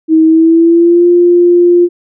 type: tone with pitch glide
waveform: sine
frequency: 319.1 to 350 Hz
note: D#4 to F4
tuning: +44 to +4 cents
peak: -3 dBFS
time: 0.08-1.89 s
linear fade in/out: 50 ms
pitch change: +160 cents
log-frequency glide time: 0.25-1.07 s
effects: none